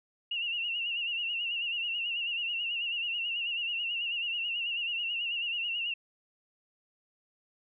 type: tone with vibrato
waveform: sine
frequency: 2794 Hz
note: F7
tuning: in tune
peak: -30 dBFS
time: 0.31-5.94 s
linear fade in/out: 5 ms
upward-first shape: sine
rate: 9.2 Hz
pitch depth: 71 cents each way
effects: none